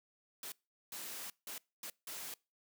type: noise bursts at uneven times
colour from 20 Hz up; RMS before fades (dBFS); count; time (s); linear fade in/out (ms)
white; -45; 5; 0.43-0.52 / 0.92-1.3 / 1.47-1.58 / 1.83-1.9 / 2.07-2.34; 2
effects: noise-tail reverb RT60 0.3 s tail -25 dB re dry + high-pass 200 Hz 12 dB/octave